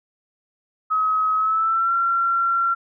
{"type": "tone with pitch glide", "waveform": "sine", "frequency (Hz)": [1275, 1366.5], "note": ["D#6", "F6"], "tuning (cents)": [42, -38], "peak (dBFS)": -17, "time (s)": [0.9, 2.75], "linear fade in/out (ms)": 20, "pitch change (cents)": 120, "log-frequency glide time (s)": [1.36, 1.93], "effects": []}